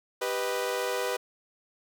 sawtooth chord, G augmented, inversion none, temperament equal, 392 / 493.9 / 622.3 Hz, G4 / B4 / D#5, 0 / 0 / 0 cents, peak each -30 / -26 / -32 dBFS, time 0.21-1.17 s, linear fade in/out 10 ms, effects none

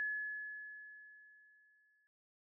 sine tone with exponential decay, 1705 Hz, G#6, 45 cents sharp, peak -34 dBFS, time 0-2.07 s, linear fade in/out 0 ms, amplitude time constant 450 ms, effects none

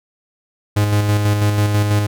45% pulse tone with tremolo, 103.83 Hz, G#2, in tune, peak -12 dBFS, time 0.76-2.07 s, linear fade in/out 10 ms, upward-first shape square, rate 6.1 Hz, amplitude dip 35%, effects none

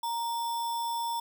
sine tone with sample-and-hold, 932.3 Hz, A#5, in tune, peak -29 dBFS, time 0.03-1.2 s, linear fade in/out 5 ms, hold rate 4410 Hz, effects none

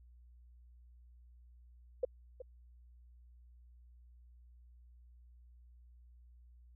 sine tone with echo, 509 Hz, C5, 48 cents flat, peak -28 dBFS, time 2.03-2.05 s, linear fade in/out 5 ms, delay 370 ms, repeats 1, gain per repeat -14 dB, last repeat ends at 2.42 s, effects added 60 Hz sine -57 dBFS peak until 6.75 s

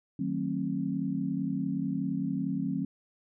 sine chord, D# diminished seventh, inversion none, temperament just, 155.56 / 186.68 / 224 / 268.8 Hz, D#3 / F#3 / A3 / C4, 0 / +16 / +31 / +47 cents, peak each -36 / -33 / -36 / -32 dBFS, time 0.19-2.85 s, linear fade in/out 5 ms, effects none

